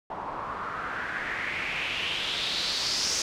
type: noise with low-pass filter sweep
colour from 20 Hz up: white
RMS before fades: -31 dBFS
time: 0.1-3.22 s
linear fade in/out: 2 ms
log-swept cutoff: 890 to 5900 Hz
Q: 3.9
effects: none